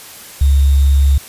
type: tone with sample-and-hold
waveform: sine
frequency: 69.3 Hz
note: C#2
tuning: in tune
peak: -7 dBFS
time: 0.41-1.18 s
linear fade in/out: 5 ms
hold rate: 3675 Hz
effects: white hiss -35 dBFS RMS until 1.28 s + resampled to 32000 Hz